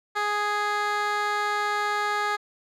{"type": "tone with band-pass filter", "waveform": "15% pulse", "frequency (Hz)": 415.3, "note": "G#4", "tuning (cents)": 0, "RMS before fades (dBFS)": -26, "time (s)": [0.15, 2.37], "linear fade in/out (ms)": 20, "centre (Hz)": 1600, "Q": 0.74, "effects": []}